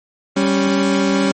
30% pulse tone pair together, 196.01 / 277.2 Hz, G3 / C#4, 0 / 0 cents, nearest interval tritone, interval 600 cents, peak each -14 dBFS, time 0.36-1.32 s, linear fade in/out 10 ms, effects MP3 32 kbps

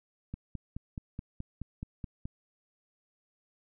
click train, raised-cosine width 5 ms, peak -25 dBFS, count 10, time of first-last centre 0.34-2.255 s, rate 4.7 Hz, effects none

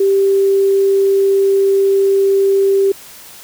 sine tone, 392 Hz, G4, in tune, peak -9 dBFS, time 0-2.92 s, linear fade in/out 5 ms, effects white hiss -37 dBFS RMS until 3.43 s

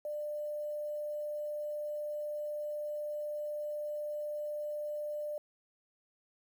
sine tone with quantisation, 596 Hz, D5, 25 cents sharp, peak -35 dBFS, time 0.05-5.38 s, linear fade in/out 2 ms, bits 10, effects none

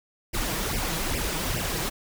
pink noise with flanger, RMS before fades -28 dBFS, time 0.33-1.9 s, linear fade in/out 20 ms, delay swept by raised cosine 0.37 to 6.37 ms, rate 2.4 Hz, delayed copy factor +0.95, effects none

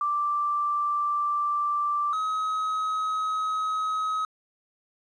sine / triangle tone pair in turn, 1174.7 / 1272.5 Hz, D6 / D#6, 0 / +39 cents, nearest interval minor second, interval 139 cents, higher second, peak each -23 / -23 dBFS, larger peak neither, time 0.01-2.13 / 2.13-4.25 s, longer neither, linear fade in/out 2 ms, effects resampled to 22050 Hz + 10-bit

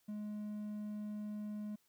triangle tone, 210 Hz, G#3, 19 cents sharp, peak -38 dBFS, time 0.08-1.76 s, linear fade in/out 10 ms, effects white hiss -75 dBFS RMS until 1.88 s

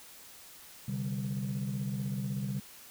sine chord, C suspended second, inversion none, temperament equal, 130.81 / 146.83 / 196 Hz, C3 / D3 / G3, 0 / 0 / 0 cents, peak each -34 / -37 / -34 dBFS, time 0.88-2.6 s, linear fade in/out 5 ms, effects tanh soft clip ceiling -27 dBFS + white hiss -52 dBFS RMS until 2.9 s

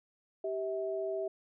sine tone pair together, 389.2 / 647 Hz, G4 / E5, -12 / -32 cents, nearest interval major sixth, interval 880 cents, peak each -35 / -35 dBFS, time 0.44-1.28 s, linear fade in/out 5 ms, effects none

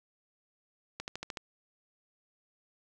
accelerating click train, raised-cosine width 0.2 ms, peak -20 dBFS, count 6, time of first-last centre 1-1.372 s, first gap 79 ms, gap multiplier 0.97, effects none

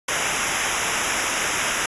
pink noise with comb filter, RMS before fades -23 dBFS, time 0.08-1.86 s, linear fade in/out 5 ms, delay 0.23 ms, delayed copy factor -0.9, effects resampled to 24000 Hz

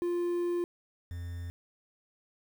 triangle tone pair in turn, 349.2 / 86.7 Hz, F4 / F2, 0 / -12 cents, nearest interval 2 octaves, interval 2412 cents, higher first, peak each -26 / -34 dBFS, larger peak first, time 0.02-0.64 / 1.11-1.5 s, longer first, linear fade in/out 0 ms, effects 9-bit

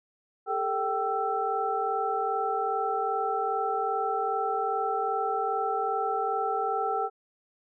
sine tone cluster, 405.6 / 448.1 / 775 / 1328 Hz, G#4 / A4 / G5 / E6, -41 / +32 / -20 / +12 cents, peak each -34 / -33 / -28 / -32 dBFS, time 0.46-7.1 s, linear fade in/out 50 ms, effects none

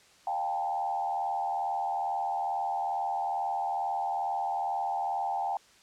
sine tone with frequency modulation, 795 Hz, G5, 24 cents sharp, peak -28 dBFS, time 0.27-5.57 s, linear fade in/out 2 ms, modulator 82.3 Hz, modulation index 1.1, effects white hiss -59 dBFS RMS until 5.82 s + low-pass 7000 Hz 12 dB/octave

